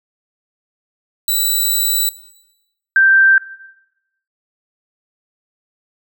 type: tone pair in turn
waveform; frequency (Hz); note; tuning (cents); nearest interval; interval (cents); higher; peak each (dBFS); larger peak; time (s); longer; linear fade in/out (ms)
5% pulse / sine; 3951 / 1568; B7 / G6; 0 / 0; octave + major third; 1600; first; -6 / -7; first; 1.28-2.09 / 2.96-3.38; first; 2
effects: noise-tail reverb RT60 0.9 s tail -17 dB re dry